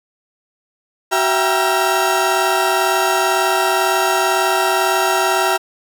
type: tone cluster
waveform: 35% pulse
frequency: 376 / 663 / 790 / 947 / 1368 Hz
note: F#4 / E5 / G5 / A#5 / F6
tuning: +28 / +10 / +13 / +27 / -36 cents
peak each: -19 dBFS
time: 1.11-5.58 s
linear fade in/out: 20 ms
effects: none